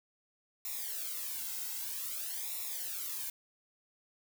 blue noise with flanger, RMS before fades -39 dBFS, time 0.65-3.3 s, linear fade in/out 2 ms, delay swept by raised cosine 0.64 to 1.74 ms, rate 0.52 Hz, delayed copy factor -0.95, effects none

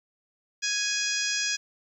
harmonic tone, 830.6 Hz, G#5, in tune, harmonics 2 / 3 / 4 / 5 / 6 / 7 / 8 / 9, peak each -32 / -33 / -35 / -40 / -31 / -33 / -34 / -43 dBFS, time 0.62-1.57 s, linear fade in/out 20 ms, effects 10-bit

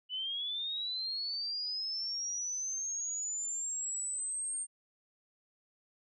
sine linear sweep, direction up, 2960 to 8700 Hz, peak -34 dBFS, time 0.09-4.67 s, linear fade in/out 50 ms, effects none

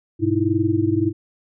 sine tone cluster, 101.9 / 123.5 / 312.1 / 333.5 Hz, G#2 / B2 / D#4 / E4, -32 / 0 / +5 / +20 cents, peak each -23 / -28 / -21 / -20 dBFS, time 0.19-1.13 s, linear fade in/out 50 ms, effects none

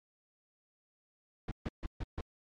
brown noise bursts, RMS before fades -36 dBFS, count 5, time 1.48-2.21 s, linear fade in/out 5 ms, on 34 ms, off 140 ms, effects low-pass 4000 Hz 12 dB/octave + MP3 96 kbps

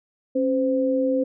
sine tone pair together, 271.7 / 515.6 Hz, C#4 / C5, -35 / -26 cents, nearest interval major seventh, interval 1109 cents, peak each -22 / -21 dBFS, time 0.35-1.24 s, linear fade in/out 10 ms, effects none

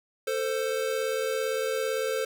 square tone pair together, 445.3 / 523 Hz, A4 / C5, +21 / -1 cents, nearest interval minor third, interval 278 cents, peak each -30 / -30 dBFS, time 0.27-2.25 s, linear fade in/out 5 ms, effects none

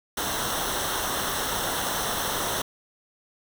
pink noise with comb filter, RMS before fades -28 dBFS, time 0.17-2.62 s, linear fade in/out 5 ms, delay 0.42 ms, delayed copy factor -0.7, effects none

